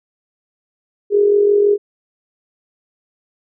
sine tone with amplitude modulation, 409.4 Hz, G#4, 25 cents flat, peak -7 dBFS, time 1.1-1.78 s, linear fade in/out 50 ms, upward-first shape sine, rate 46.1 Hz, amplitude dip 55%, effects none

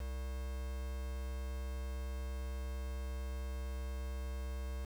triangle tone with quantisation, 64.6 Hz, C2, 21 cents flat, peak -36 dBFS, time 0-4.85 s, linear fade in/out 5 ms, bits 8, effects none

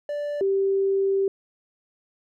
triangle / sine tone pair in turn, 585 / 390.4 Hz, D5 / G4, -7 / -7 cents, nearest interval perfect fifth, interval 700 cents, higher first, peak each -24 / -19 dBFS, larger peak second, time 0.09-0.41 / 0.41-1.28 s, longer second, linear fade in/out 2 ms, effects none

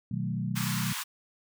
sine chord, B dominant seventh, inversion none, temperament equal with one note detuned, 123.47 / 155.56 / 185.64 / 220 Hz, B2 / D#3 / F#3 / A3, 0 / 0 / +6 / 0 cents, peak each -33 / -35 / -33 / -37 dBFS, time 0.11-0.93 s, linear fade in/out 5 ms
pink high-pass noise, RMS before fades -35 dBFS, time 0.55-1.04 s, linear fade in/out 20 ms, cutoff 950 Hz, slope 48 dB/octave
effects none

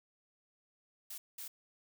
blue noise bursts at uneven times, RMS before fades -45 dBFS, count 2, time 1.1-1.18 / 1.38-1.48 s, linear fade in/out 5 ms, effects none

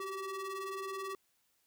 square ring-modulated tone, 380.4 Hz, F#4, 48 cents sharp, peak -36 dBFS, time 0-1.15 s, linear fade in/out 2 ms, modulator 770 Hz, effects white hiss -75 dBFS RMS until 1.66 s

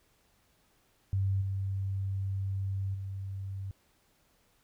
sine tone with level steps, 97.1 Hz, G2, 16 cents flat, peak -26 / -30 / -35 dBFS, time 1.13-3.71 s, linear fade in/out 0 ms, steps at 1.41 / 2.94 s, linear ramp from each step 10 ms, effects pink hiss -69 dBFS RMS until 4.63 s

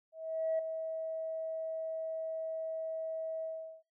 sine tone with ADSR envelope, 644 Hz, E5, 41 cents flat, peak -27 dBFS, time 0.12-3.83 s, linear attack 470 ms, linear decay 4 ms, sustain -8 dB, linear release 400 ms, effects noise-tail reverb RT60 0.2 s tail -18 dB re dry + tanh soft clip ceiling -25 dBFS

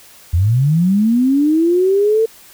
sine linear sweep, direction up, 79 to 454 Hz, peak -10 dBFS, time 0.33-2.26 s, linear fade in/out 10 ms, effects white hiss -43 dBFS RMS until 2.53 s

